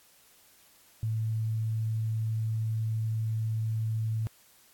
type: tone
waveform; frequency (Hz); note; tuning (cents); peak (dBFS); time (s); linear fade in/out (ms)
sine; 111; A2; +16; -27; 1.03-4.27; 0
effects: white hiss -60 dBFS RMS until 4.73 s + AAC 64 kbps